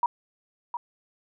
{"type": "tone with echo", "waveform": "sine", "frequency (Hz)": 955, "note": "A#5", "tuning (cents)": 42, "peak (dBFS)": -19, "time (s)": [0.03, 0.06], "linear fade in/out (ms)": 2, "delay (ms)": 710, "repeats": 1, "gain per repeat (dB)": -9, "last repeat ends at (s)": 0.77, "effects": []}